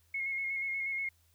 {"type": "tone with vibrato", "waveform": "sine", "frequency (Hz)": 2165, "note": "C#7", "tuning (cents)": -41, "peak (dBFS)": -32, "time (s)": [0.14, 1.09], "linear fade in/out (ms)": 5, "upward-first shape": "square", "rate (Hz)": 8.3, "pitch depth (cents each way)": 21, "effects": ["added 83 Hz sine -67 dBFS peak until 1.34 s", "white hiss -71 dBFS RMS until 1.34 s"]}